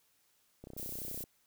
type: click train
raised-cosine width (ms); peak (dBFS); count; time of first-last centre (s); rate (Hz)
2; -34; 20; 0.64-1.239; 31.7
type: noise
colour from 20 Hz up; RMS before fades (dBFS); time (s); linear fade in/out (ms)
violet; -42; 0.77-1.24; 10
effects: white hiss -72 dBFS RMS until 1.46 s